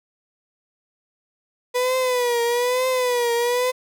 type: tone with vibrato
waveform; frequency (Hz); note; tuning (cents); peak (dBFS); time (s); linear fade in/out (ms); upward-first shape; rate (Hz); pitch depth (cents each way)
35% pulse; 492.3; B4; -6; -17; 1.74-3.72; 20; triangle; 1.1; 91
effects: none